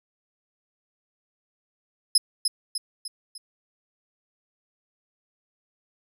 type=tone with echo; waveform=30% pulse; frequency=5100 Hz; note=D#8; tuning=42 cents sharp; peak=-10 dBFS; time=2.15-2.18 s; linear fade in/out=5 ms; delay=300 ms; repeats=4; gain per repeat=-6 dB; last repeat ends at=3.38 s; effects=none